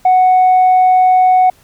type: tone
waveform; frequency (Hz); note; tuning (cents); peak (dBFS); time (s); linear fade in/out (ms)
sine; 740; F#5; 0; -4; 0.05-1.5; 5
effects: tanh soft clip ceiling -4 dBFS + pink hiss -49 dBFS RMS until 1.63 s